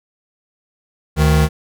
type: tone pair together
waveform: square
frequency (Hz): 73.71 / 155.56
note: D2 / D#3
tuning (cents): +7 / 0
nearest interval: octave + minor second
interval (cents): 1293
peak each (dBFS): -14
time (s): 1.16-1.49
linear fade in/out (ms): 50
effects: none